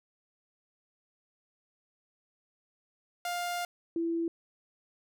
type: tone pair in turn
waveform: sawtooth / sine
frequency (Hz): 703 / 333.7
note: F5 / E4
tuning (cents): +11 / +21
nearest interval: octave + minor second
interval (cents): 1290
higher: first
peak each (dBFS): -28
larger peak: neither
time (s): 3.25-3.65 / 3.96-4.28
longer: first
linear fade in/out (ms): 2
effects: none